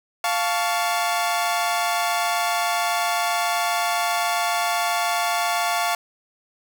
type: chord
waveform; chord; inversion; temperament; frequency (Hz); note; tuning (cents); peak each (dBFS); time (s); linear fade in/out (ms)
sawtooth; F augmented; none; equal with one note detuned; 698.5 / 880 / 1122.9; F5 / A5 / C#6; 0 / 0 / +22; -19 / -23 / -23; 0.24-5.95; 2
effects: 7-bit